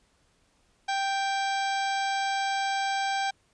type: harmonic tone with a mistuned harmonic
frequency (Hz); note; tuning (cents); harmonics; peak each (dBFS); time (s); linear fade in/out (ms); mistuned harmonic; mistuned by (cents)
784; G5; 0; 1 / 2 / 3 / 4 / 5 / 6 / 7 / 8 / 10; -27 / -33 / -37 / -39 / -41 / -43 / -44 / -45 / -47; 0.88-3.31; 10; 4; +52
effects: pink hiss -67 dBFS RMS until 3.53 s + resampled to 22050 Hz